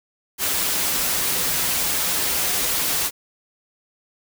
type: noise with comb filter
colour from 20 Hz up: white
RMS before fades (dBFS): -22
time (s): 0.38-3.11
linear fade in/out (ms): 50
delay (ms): 8.9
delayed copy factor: -0.5
effects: none